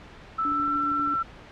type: tone with pitch glide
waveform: sine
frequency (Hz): 1318.5 to 1342.3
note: E6 to E6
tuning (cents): 0 to +31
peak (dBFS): -23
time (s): 0.38-1.23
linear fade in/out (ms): 10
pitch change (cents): +31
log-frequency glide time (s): 0.49-0.7
type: tone with tremolo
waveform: sine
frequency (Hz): 289.9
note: D4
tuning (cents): -22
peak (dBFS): -30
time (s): 0.45-1.14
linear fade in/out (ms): 0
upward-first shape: sine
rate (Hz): 7.4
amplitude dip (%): 25
type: click train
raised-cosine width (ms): 3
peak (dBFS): -31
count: 9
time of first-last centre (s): 0.52-1.155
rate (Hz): 12.6
effects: pink hiss -46 dBFS RMS until 1.51 s + low-pass 3000 Hz 12 dB/octave